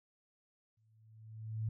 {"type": "tone with exponential growth", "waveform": "sine", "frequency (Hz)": 110, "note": "A2", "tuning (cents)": 0, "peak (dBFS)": -32, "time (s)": [0.77, 1.69], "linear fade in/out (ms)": 5, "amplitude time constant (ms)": 200, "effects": []}